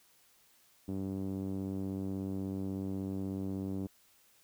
5% pulse tone with low-pass filter, 96.4 Hz, G2, 28 cents flat, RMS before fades -37 dBFS, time 0.88-3.87 s, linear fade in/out 5 ms, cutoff 260 Hz, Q 1.7, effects white hiss -66 dBFS RMS until 4.43 s

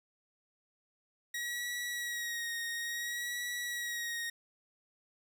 sawtooth tone with vibrato, 1900 Hz, A#6, 33 cents sharp, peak -32 dBFS, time 1.34-4.3 s, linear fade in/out 5 ms, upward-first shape sine, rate 0.58 Hz, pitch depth 34 cents each way, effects none

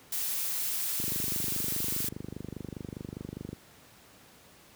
blue noise, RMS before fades -32 dBFS, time 0.12-2.09 s, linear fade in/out 5 ms
click train, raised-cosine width 3 ms, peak -24 dBFS, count 64, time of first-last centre 1-3.53 s, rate 24.9 Hz
effects pink hiss -56 dBFS RMS until 4.75 s + high-pass 80 Hz 12 dB/octave

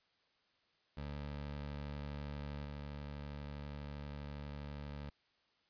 20% pulse tone with level steps, 72.4 Hz, D2, 24 cents flat, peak -37 / -39 dBFS, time 0.97-5.1 s, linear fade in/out 5 ms, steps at 2.65 s, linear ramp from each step 5 ms, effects white hiss -75 dBFS RMS until 5.69 s + resampled to 11025 Hz

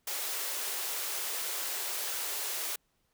white high-pass noise, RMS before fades -35 dBFS, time 0.07-2.76 s, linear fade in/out 5 ms, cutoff 350 Hz, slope 48 dB/octave, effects pink hiss -75 dBFS RMS until 3.13 s

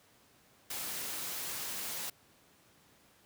white noise, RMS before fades -39 dBFS, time 0.7-2.1 s, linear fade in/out 5 ms, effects pink hiss -64 dBFS RMS until 3.25 s + high-pass 100 Hz 12 dB/octave

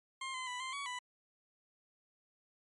20% pulse tone with pitch steps, 1061 / 1028 / 991 / 1045 / 1127 / 992 Hz, C6 / C6 / B5 / C6 / C#6 / B5, +24 / -31 / +6 / -2 / +28 / +7 cents, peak -34 dBFS, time 0.21-0.99 s, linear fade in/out 5 ms, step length 130 ms, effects low-pass 12000 Hz 12 dB/octave + MP3 48 kbps

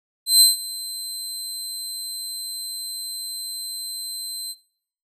25% pulse tone with ADSR envelope, 4096 Hz, C8, 38 cents flat, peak -4 dBFS, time 0.26-4.55 s, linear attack 150 ms, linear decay 150 ms, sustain -20 dB, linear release 42 ms, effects noise-tail reverb RT60 0.6 s tail -20 dB re dry

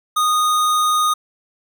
square tone, 1236 Hz, D#6, 12 cents flat, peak -15 dBFS, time 0.16-1.14 s, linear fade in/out 10 ms, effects none

